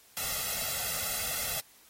white noise with comb filter, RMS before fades -33 dBFS, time 0.17-1.6 s, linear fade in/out 0 ms, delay 1.5 ms, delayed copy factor +1, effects white hiss -59 dBFS RMS until 1.89 s + AAC 48 kbps

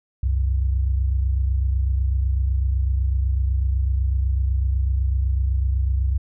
sine tone pair together, 65.81 / 93.8 Hz, C2 / F#2, +11 / +24 cents, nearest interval tritone, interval 613 cents, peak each -18 / -26 dBFS, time 0.23-6.18 s, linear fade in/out 5 ms, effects none

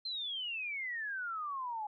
sine exponential sweep, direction down, 4186 to 825 Hz, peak -36 dBFS, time 0.05-1.87 s, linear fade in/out 5 ms, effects none

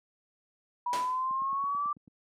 sine exponential sweep, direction up, 969 to 1179 Hz, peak -28 dBFS, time 0.86-1.93 s, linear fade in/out 5 ms
pink noise with exponential decay, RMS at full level -32 dBFS, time 0.93-1.26 s, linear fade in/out 1 ms, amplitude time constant 70 ms
click train, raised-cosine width 5 ms, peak -30 dBFS, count 8, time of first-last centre 1.31-2.078 s, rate 9.12 Hz
effects high-pass 300 Hz 12 dB/octave + low-pass 9000 Hz 12 dB/octave

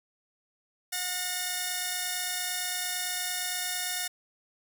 5% pulse tone pair together, 724 / 1824.4 Hz, F#5 / A#6, -38 / -38 cents, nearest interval octave + major third, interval 1600 cents, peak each -22 dBFS, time 0.92-4.08 s, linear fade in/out 10 ms, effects none

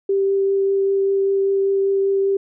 sine tone with vibrato, 392 Hz, G4, in tune, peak -15 dBFS, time 0.09-2.37 s, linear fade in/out 5 ms, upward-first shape triangle, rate 5.1 Hz, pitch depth 9 cents each way, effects none

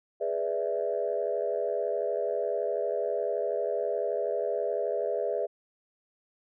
sine chord, E dominant seventh, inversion first, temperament equal, 415.3 / 493.9 / 587.3 / 659.3 Hz, G#4 / B4 / D5 / E5, 0 / 0 / 0 / 0 cents, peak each -32 dBFS, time 0.2-5.47 s, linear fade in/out 20 ms, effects tanh soft clip ceiling -17 dBFS

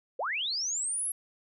sine linear sweep, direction up, 428.8 to 11340 Hz, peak -29 dBFS, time 0.19-1.12 s, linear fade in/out 5 ms, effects none

